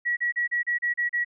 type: tone bursts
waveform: sine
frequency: 1923 Hz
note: B6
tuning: 47 cents flat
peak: -22 dBFS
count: 8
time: 0.05-1.248 s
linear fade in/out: 20 ms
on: 120 ms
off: 34 ms
effects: none